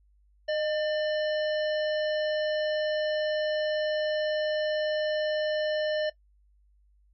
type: harmonic tone with a mistuned harmonic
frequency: 597 Hz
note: D5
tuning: 28 cents sharp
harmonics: 1 / 3 / 5 / 7 / 9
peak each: -26 / -36 / -40 / -43 / -45 dBFS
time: 0.48-6.1 s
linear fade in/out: 10 ms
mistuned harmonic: 1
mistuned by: +45 cents
effects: noise-tail reverb RT60 0.1 s tail -17 dB re dry + added 50 Hz sine -60 dBFS peak until 7.13 s